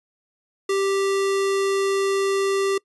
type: tone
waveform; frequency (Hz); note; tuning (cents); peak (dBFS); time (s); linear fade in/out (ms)
square; 392; G4; 0; -20; 0.69-2.78; 5
effects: noise-tail reverb RT60 0.1 s tail -23 dB re dry + resampled to 24000 Hz